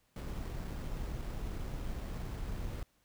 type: noise with sample-and-hold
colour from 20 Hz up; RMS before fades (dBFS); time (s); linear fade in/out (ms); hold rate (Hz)
brown; -39; 0.16-2.83; 2; 6300
effects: pink hiss -73 dBFS RMS until 3.04 s